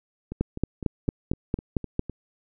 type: two click trains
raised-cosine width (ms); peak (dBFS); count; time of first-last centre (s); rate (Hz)
3; -20 / -10; 8 / 8; 0.32-2.097 / 0.41-1.994; 3.94 / 4.42
effects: none